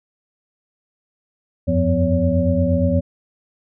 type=tone cluster; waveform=sine; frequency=84.7 / 93.2 / 175.1 / 252.3 / 563 Hz; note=E2 / F#2 / F3 / B3 / C#5; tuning=+48 / +13 / +5 / +37 / +27 cents; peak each=-21 dBFS; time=1.67-3.01 s; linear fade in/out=20 ms; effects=none